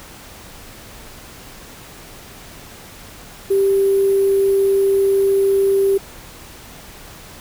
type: tone with sample-and-hold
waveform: sine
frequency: 392 Hz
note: G4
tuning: in tune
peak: -12 dBFS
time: 3.5-5.98 s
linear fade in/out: 10 ms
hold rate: 11025 Hz
effects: pink hiss -39 dBFS RMS until 7.4 s